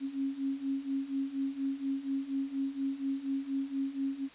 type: beating tone pair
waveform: sine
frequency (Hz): 270 / 274.2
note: C#4 / C#4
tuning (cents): -45 / -19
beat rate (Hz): 4.2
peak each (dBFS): -36 / -33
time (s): 0-4.29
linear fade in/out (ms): 50
effects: white hiss -54 dBFS RMS until 4.34 s + resampled to 8000 Hz